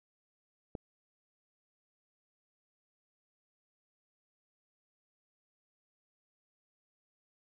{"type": "click", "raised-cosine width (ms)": 2, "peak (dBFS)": -25, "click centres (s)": 0.752, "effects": []}